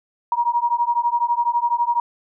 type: beating tone pair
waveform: sine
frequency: 945 / 957 Hz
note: A#5 / A#5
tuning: +23 / +45 cents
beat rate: 12 Hz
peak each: -20 dBFS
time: 0.32-2 s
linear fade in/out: 2 ms
effects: none